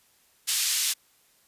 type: band-pass noise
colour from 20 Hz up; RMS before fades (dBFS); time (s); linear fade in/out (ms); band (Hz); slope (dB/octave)
white; -26; 0.47-0.94; 20; 2800 to 9100; 12
effects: white hiss -63 dBFS RMS until 1.47 s + resampled to 32000 Hz